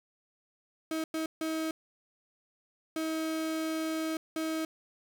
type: tone bursts at uneven times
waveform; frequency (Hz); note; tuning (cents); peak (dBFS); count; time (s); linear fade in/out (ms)
35% pulse; 318.8; D#4; +42; -29; 5; 0.91-1.04 / 1.14-1.26 / 1.41-1.71 / 2.96-4.17 / 4.36-4.65; 2
effects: none